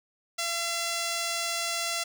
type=tone; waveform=5% pulse; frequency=679 Hz; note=F5; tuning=49 cents flat; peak=-17 dBFS; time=0.38-2.04 s; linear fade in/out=10 ms; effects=none